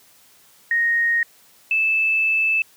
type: tone pair in turn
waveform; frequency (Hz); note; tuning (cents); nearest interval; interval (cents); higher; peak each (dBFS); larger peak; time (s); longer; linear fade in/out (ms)
sine; 1864.7 / 2628; A#6 / E7; 0 / -6; tritone; 594; second; -16; neither; 0.71-1.23 / 1.71-2.62; second; 2
effects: white hiss -53 dBFS RMS until 2.76 s + high-pass 80 Hz 12 dB/octave